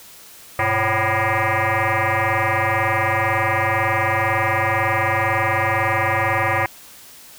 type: tone with frequency modulation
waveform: sine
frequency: 561 Hz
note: C#5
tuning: 21 cents sharp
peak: -16 dBFS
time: 0.59-6.66 s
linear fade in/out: 2 ms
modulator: 220 Hz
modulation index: 7.7
effects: white hiss -43 dBFS RMS until 7.38 s